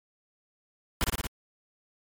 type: noise with echo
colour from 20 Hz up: pink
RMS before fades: -25 dBFS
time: 1.01-1.04 s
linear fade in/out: 0 ms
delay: 57 ms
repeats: 4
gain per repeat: -2 dB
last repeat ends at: 1.268 s
effects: MP3 96 kbps